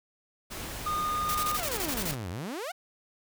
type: noise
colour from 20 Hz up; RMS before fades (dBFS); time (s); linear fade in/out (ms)
pink; -38; 0.5-2.16; 20
type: tone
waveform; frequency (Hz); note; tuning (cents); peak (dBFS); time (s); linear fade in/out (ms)
triangle; 1223; D#6; -30; -26; 0.86-1.57; 5
type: noise bursts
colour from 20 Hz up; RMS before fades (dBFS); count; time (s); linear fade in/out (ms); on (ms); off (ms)
white; -33; 10; 1.29-2.111; 0; 56; 29
type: exponential two-way sweep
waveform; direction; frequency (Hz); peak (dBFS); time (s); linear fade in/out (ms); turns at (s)
sawtooth; down then up; 777 to 82.41 to 777; -30; 1.58-2.72; 10; 2.3
effects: none